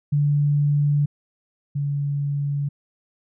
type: tone pair in turn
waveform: sine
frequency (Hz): 145.4 / 142.74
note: D3 / D3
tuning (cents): -17 / -49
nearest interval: unison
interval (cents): 32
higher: first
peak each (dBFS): -16 / -21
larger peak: first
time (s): 0.12-1.06 / 1.75-2.69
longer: neither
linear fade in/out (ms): 10
effects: none